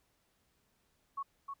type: tone with echo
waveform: sine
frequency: 1108.7 Hz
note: C#6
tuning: in tune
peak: -35 dBFS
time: 1.17-1.23 s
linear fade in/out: 10 ms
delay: 310 ms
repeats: 1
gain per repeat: -4 dB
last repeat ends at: 1.54 s
effects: pink hiss -75 dBFS RMS until 1.6 s